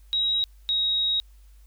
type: tone pair in turn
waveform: sine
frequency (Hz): 3827 / 3792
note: A#7 / A#7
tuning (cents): +45 / +29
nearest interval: unison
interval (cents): 16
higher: first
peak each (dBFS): -21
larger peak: neither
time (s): 0.13-0.44 / 0.69-1.2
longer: second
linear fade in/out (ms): 0
effects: added 50 Hz sine -48 dBFS peak until 1.66 s + white hiss -65 dBFS RMS until 1.66 s